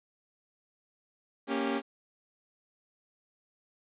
sawtooth chord, G diminished, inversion first, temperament equal with one note detuned, 233.1 / 277.2 / 395 Hz, Bb3 / Db4 / G4, 0 / 0 / +13 cents, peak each -30 / -28 / -30 dBFS, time 1.47-1.82 s, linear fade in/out 50 ms, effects resampled to 8000 Hz + 10-bit

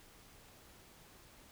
silence, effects pink hiss -60 dBFS RMS until 1.51 s

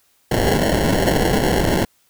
blue noise with sample-and-hold, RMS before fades -17 dBFS, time 0.31-1.85 s, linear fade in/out 5 ms, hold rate 1225 Hz, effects white hiss -60 dBFS RMS until 2.09 s

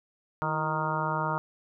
harmonic tone with a mistuned harmonic, 155.56 Hz, D#3, in tune, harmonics 1 / 2 / 3 / 4 / 5 / 6 / 7 / 8 / 9, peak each -33 / -40 / -40 / -36 / -40 / -31 / -37 / -34 / -36 dBFS, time 0.42-1.38 s, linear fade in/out 0 ms, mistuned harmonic 2, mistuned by +99 cents, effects none

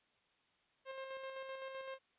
sawtooth tone with tremolo, 532 Hz, C5, 29 cents sharp, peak -39 dBFS, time 0.85-1.99 s, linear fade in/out 50 ms, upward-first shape square, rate 7.8 Hz, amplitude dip 35%, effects white hiss -75 dBFS RMS until 2.18 s + resampled to 8000 Hz

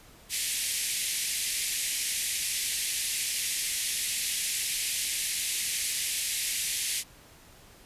white band-pass noise, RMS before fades -31 dBFS, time 0.29-7.04 s, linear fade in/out 50 ms, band 1900 to 12000 Hz, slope 48 dB/octave, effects pink hiss -54 dBFS RMS until 7.85 s + resampled to 32000 Hz

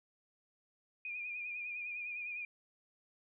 sine tone with vibrato, 2440 Hz, D#7, 34 cents flat, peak -39 dBFS, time 1.05-2.45 s, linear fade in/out 2 ms, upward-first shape sine, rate 9.9 Hz, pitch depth 49 cents each way, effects none

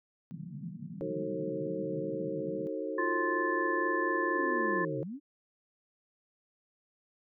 white band-pass noise, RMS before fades -42 dBFS, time 0.31-2.67 s, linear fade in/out 0 ms, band 140 to 210 Hz, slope 48 dB/octave
sine chord, D# diminished seventh, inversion none, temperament just, 311.1 / 373.4 / 448 / 537.6 Hz, D#4 / F#4 / A4 / C5, 0 / +16 / +31 / +47 cents, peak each -38 / -40 / -38 / -38 dBFS, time 1.01-5.03 s, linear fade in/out 0 ms
harmonic tone, 349.2 Hz, F4, in tune, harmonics 1 / 3 / 5, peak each -33 / -33 / -33 dBFS, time 2.98-4.85 s, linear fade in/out 5 ms
sine linear two-way sweep, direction down then up, 304.7 to 127.6 to 304.7 Hz, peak -37 dBFS, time 4.33-5.2 s, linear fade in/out 50 ms, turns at 5 s
effects none

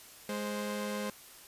sawtooth tone pair together, 207.7 / 523.4 Hz, G#3 / C5, 0 / 0 cents, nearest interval octave + major third, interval 1600 cents, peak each -32 / -34 dBFS, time 0.29-1.1 s, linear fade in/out 2 ms, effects white hiss -53 dBFS RMS until 1.47 s + resampled to 32000 Hz

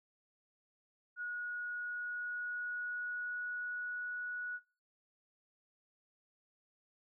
sine tone with pitch glide, 1453 to 1466.5 Hz, F#6 to F#6, -32 to -16 cents, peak -38 dBFS, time 1.16-4.6 s, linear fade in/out 50 ms, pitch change +16 cents, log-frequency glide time 1.68-4.13 s, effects noise-tail reverb RT60 0.3 s tail -18 dB re dry

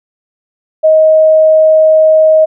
sine tone, 629 Hz, D#5, 19 cents sharp, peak -3 dBFS, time 0.83-2.46 s, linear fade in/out 20 ms, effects none

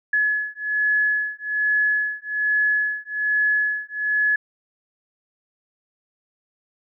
sine beating tone pair, 1701 / 1702.2 Hz, G#6 / G#6, +41 / +42 cents, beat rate 1.2 Hz, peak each -22 dBFS, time 0.13-4.36 s, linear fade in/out 5 ms, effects none

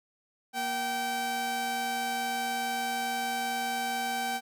sawtooth tone pair together, 236.1 / 772.9 Hz, A#3 / G5, +22 / -25 cents, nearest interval octave + major sixth, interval 2053 cents, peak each -35 / -26 dBFS, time 0.53-4.41 s, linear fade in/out 50 ms, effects none

